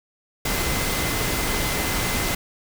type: tone in noise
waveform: sine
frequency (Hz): 2052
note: C7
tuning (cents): -34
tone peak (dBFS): -33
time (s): 0.45-2.35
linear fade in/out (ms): 5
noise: pink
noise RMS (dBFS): -24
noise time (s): 0.45-2.35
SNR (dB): -12
effects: none